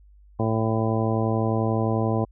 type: harmonic tone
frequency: 111.4 Hz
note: A2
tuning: 22 cents sharp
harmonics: 1 / 2 / 3 / 4 / 5 / 6 / 7 / 9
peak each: -24 / -27 / -29 / -30 / -31 / -32 / -32 / -34 dBFS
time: 0.39-2.25 s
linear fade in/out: 10 ms
effects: added 50 Hz sine -49 dBFS peak until 2.31 s